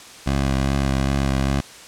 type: tone with vibrato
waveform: 15% pulse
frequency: 67.8 Hz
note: C#2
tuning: 38 cents flat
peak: -12 dBFS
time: 0.26-1.61 s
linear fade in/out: 10 ms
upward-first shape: triangle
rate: 2.5 Hz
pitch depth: 34 cents each way
effects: white hiss -41 dBFS RMS until 1.87 s + low-pass 8000 Hz 12 dB/octave